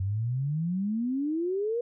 sine exponential sweep, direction up, 92.5 to 487.2 Hz, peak -26 dBFS, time 0-1.81 s, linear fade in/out 5 ms, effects none

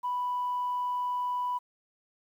sine tone, 988 Hz, B5, in tune, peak -27 dBFS, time 0.03-1.59 s, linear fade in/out 20 ms, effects tanh soft clip ceiling -24 dBFS + 10-bit

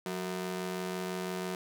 sawtooth ring-modulated tone, 277.2 Hz, C#4, in tune, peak -27 dBFS, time 0.06-1.55 s, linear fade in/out 0 ms, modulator 95.6 Hz, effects none

